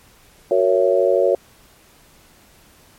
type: chord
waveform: sine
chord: F# dominant seventh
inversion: none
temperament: just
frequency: 370 / 462.5 / 555 / 666 Hz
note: F#4 / A#4 / C#5 / E5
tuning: 0 / -14 / +2 / +18 cents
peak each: -19 / -19 / -16 / -22 dBFS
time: 0.51-1.35 s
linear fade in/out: 2 ms
effects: pink hiss -51 dBFS RMS until 2.98 s + MP3 64 kbps